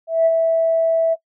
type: tone with ADSR envelope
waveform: sine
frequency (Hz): 656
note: E5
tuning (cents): -9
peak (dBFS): -9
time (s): 0.07-1.16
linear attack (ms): 190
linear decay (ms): 38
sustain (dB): -4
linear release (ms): 32
effects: noise-tail reverb RT60 0.1 s tail -23 dB re dry + tanh soft clip ceiling -6 dBFS